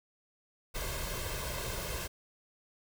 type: noise with comb filter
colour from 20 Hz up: pink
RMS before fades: -37 dBFS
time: 0.74-2.08 s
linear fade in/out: 20 ms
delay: 1.9 ms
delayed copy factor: +0.65
effects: none